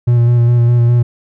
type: tone with vibrato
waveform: triangle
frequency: 119.6 Hz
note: A#2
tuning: 45 cents sharp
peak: -5 dBFS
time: 0.07-1.03 s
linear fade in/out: 10 ms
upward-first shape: square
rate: 4.9 Hz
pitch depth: 17 cents each way
effects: none